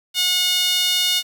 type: tone with high-pass filter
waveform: sawtooth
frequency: 725 Hz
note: F#5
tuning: 35 cents flat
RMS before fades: -19 dBFS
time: 0.14-1.23 s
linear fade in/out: 50 ms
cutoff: 3300 Hz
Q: 3.4
effects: 7-bit